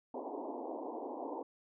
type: band-pass noise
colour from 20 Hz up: pink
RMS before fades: -42 dBFS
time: 0.14-1.43 s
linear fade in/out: 2 ms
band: 250 to 1000 Hz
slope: 96 dB/octave
effects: none